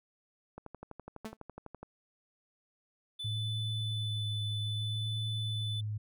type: click train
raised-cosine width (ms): 1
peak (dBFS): -30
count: 16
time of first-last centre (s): 0.58-1.83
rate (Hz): 12
type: tone with exponential decay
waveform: sawtooth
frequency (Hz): 220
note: A3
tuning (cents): 0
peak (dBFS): -32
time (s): 1.25-1.37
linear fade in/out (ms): 5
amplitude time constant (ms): 25
type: tone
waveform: triangle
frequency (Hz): 3500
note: A7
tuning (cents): -10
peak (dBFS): -36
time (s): 3.19-5.81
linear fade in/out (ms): 10
type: tone with vibrato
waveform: sine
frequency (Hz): 107.6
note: A2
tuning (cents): -38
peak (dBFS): -33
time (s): 3.24-5.98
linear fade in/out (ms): 10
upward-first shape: sine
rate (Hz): 0.62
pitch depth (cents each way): 32
effects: none